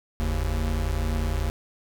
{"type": "tone pair together", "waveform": "square", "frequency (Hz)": [45.78, 77], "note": ["F#1", "D#2"], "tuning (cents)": [-18, -17], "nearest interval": "major sixth", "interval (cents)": 901, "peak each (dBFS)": -27, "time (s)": [0.2, 1.5], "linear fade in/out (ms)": 0, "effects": []}